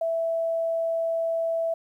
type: tone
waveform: sine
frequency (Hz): 660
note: E5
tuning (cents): +2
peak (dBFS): -23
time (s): 0.01-1.74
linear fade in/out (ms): 5
effects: 10-bit